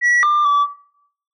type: tone with pitch steps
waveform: sine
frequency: 1936 / 1193 / 1153 Hz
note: B6 / D6 / D6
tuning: -35 / +27 / -32 cents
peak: -9 dBFS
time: 0.01-0.67 s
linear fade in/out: 50 ms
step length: 220 ms
effects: noise-tail reverb RT60 0.7 s tail -19 dB re dry + tanh soft clip ceiling -11 dBFS